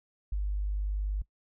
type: tone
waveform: sine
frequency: 50.2 Hz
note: G1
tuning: 42 cents sharp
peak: -28 dBFS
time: 0.32-1.22 s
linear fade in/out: 5 ms
effects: noise-tail reverb RT60 0.1 s tail -20 dB re dry